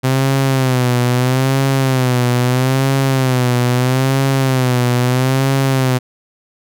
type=tone with vibrato; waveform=sawtooth; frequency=129.2 Hz; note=C3; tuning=21 cents flat; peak=-8 dBFS; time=0.03-5.99 s; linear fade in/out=20 ms; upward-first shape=sine; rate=0.77 Hz; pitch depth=86 cents each way; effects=none